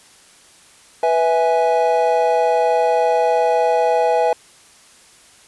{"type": "chord", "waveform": "triangle", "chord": "E major", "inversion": "second", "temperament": "equal with one note detuned", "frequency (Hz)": [493.9, 653.9, 830.6], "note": ["B4", "E5", "G#5"], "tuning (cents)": [0, -14, 0], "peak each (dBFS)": -16, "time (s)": [1.03, 4.33], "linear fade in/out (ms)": 2, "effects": ["white hiss -48 dBFS RMS until 5.47 s", "resampled to 24000 Hz"]}